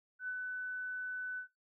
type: tone with ADSR envelope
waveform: sine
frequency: 1500 Hz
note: F#6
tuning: 23 cents sharp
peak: -35 dBFS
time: 0.19-1.48 s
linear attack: 89 ms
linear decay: 58 ms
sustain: -2 dB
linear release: 100 ms
effects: noise-tail reverb RT60 0.2 s tail -23 dB re dry